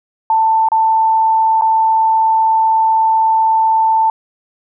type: tone with dropouts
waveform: sine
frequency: 888 Hz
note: A5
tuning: 16 cents sharp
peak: -9 dBFS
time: 0.3-4.1 s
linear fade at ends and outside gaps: 2 ms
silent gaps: 0.687-0.718 / 1.612-1.62 s
effects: none